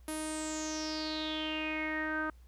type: tone with low-pass filter sweep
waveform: sawtooth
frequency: 311.1 Hz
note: D#4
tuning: in tune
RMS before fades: -36 dBFS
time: 0.08-2.3 s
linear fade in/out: 2 ms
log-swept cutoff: 11000 to 1400 Hz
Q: 8.1
effects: added 60 Hz sine -53 dBFS peak until 2.47 s + pink hiss -70 dBFS RMS until 2.47 s